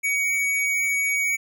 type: tone with hard clipping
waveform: sine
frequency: 2251 Hz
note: C#7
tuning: 26 cents sharp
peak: -22 dBFS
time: 0.03-1.37 s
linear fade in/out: 20 ms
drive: 14 dB
effects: none